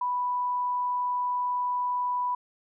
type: tone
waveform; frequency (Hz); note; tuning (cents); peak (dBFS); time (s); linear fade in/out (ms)
sine; 987.8; B5; 0; -25; 0.01-2.35; 5
effects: none